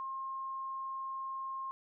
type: tone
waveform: sine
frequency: 1067 Hz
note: C6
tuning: 34 cents sharp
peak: -37 dBFS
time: 0-1.71 s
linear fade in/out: 0 ms
effects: none